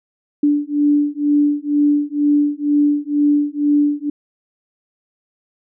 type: beating tone pair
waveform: sine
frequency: 291.1 / 293.2 Hz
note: D4 / D4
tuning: -15 / -3 cents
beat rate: 2.1 Hz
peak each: -16 dBFS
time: 0.43-4.1 s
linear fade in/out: 5 ms
effects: none

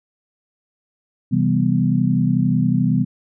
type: chord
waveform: sine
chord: C major seventh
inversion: none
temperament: equal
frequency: 130.81 / 164.81 / 196 / 246.9 Hz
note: C3 / E3 / G3 / B3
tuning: 0 / 0 / 0 / 0 cents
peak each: -20 dBFS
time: 1.31-3.05 s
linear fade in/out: 20 ms
effects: none

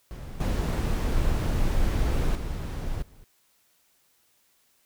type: noise with level steps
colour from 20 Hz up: brown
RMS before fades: -37 / -24 / -31 / -51 dBFS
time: 0.11-3.24 s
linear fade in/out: 0 ms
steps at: 0.4 / 2.35 / 3.02 s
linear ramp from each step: 5 ms
effects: white hiss -66 dBFS RMS until 4.85 s

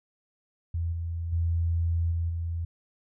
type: tone with level steps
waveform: sine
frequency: 84 Hz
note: E2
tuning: 33 cents sharp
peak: -26 / -29 / -23 / -25 / -28 dBFS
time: 0.74-2.65 s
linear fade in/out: 5 ms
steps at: 0.92 / 1.32 / 2.11 / 2.29 s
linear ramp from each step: 10 ms
effects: none

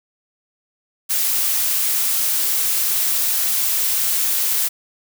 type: noise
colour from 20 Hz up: blue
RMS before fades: -19 dBFS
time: 1.09-4.69 s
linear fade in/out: 20 ms
effects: none

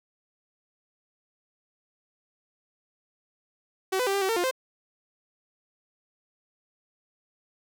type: tone with pitch steps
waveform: sawtooth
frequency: 379.3 / 502 / 392.4 / 397.8 / 380.9 / 454.1 / 353.4 / 520 Hz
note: F#4 / B4 / G4 / G4 / G4 / A#4 / F4 / C5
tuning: +43 / +28 / +2 / +25 / -50 / -45 / +21 / -11 cents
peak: -20 dBFS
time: 3.92-4.512 s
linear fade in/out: 10 ms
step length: 74 ms
effects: none

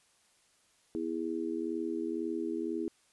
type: harmonic tone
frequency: 82 Hz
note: E2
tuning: 9 cents flat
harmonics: 3 / 4 / 5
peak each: -39 / -34 / -38 dBFS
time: 0.95-2.88 s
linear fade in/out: 0 ms
effects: white hiss -68 dBFS RMS until 3.12 s + resampled to 24000 Hz

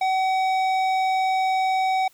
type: tone with tanh clipping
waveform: triangle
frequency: 757 Hz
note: F#5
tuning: 39 cents sharp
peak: -21 dBFS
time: 0.01-2.08 s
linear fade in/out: 5 ms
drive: 17 dB
effects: white hiss -57 dBFS RMS until 2.13 s

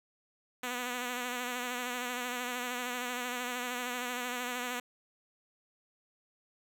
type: tone with vibrato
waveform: 5% pulse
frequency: 246.9 Hz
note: B3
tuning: in tune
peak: -23 dBFS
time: 0.63-4.8 s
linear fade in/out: 5 ms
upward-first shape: sine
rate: 13 Hz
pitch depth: 35 cents each way
effects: none

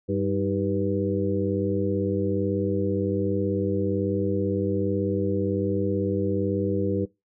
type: harmonic tone with a mistuned harmonic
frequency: 98 Hz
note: G2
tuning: in tune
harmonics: 1 / 2 / 3 / 4 / 5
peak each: -29 / -29 / -29 / -29 / -29 dBFS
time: 0.08-7.06 s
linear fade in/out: 20 ms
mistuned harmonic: 3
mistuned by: +96 cents
effects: noise-tail reverb RT60 0.2 s tail -20 dB re dry

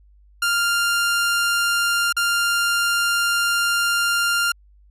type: tone with dropouts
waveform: sawtooth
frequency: 1396.9 Hz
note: F6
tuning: in tune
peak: -14 dBFS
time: 0.42-4.52 s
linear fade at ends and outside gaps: 5 ms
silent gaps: 2.126-2.166 s
effects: added 50 Hz sine -49 dBFS peak until 4.9 s + resampled to 32000 Hz

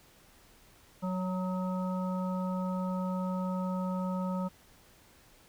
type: harmonic tone with a mistuned harmonic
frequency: 185 Hz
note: F#3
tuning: in tune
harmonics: 1 / 3 / 5 / 7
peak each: -31 / -39 / -41 / -43 dBFS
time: 1.02-4.49 s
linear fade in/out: 20 ms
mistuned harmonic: 7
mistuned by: -30 cents
effects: pink hiss -60 dBFS RMS until 5.48 s

